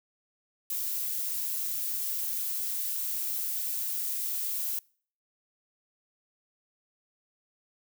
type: noise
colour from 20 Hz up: violet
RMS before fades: -32 dBFS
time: 0.7-4.79 s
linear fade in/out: 2 ms
effects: noise-tail reverb RT60 0.5 s tail -26 dB re dry